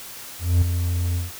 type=tone with ADSR envelope; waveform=triangle; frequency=87.31 Hz; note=F2; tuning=in tune; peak=-10 dBFS; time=0.39-1.32 s; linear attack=230 ms; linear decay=4 ms; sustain=-8 dB; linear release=160 ms; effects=white hiss -38 dBFS RMS until 1.39 s